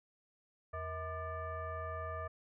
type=tone with frequency modulation; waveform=sine; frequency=640 Hz; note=D#5; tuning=49 cents sharp; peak=-38 dBFS; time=0.73-2.28 s; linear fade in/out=10 ms; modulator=556 Hz; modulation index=1.5; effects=none